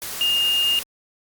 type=tone in noise; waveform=sine; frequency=2829 Hz; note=F7; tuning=22 cents sharp; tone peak=-17 dBFS; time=0.21-0.79 s; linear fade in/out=0 ms; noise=white; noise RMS=-31 dBFS; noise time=0.02-0.83 s; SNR=+11 dB; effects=Opus 48 kbps